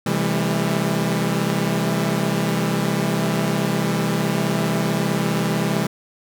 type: chord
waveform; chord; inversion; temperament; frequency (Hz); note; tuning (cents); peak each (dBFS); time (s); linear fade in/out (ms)
sawtooth; A minor seventh; first; equal with one note detuned; 130.81 / 164.81 / 200.2 / 220; C3 / E3 / G3 / A3; 0 / 0 / +37 / 0; -22 / -19 / -19 / -24; 0.06-5.87; 5
effects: none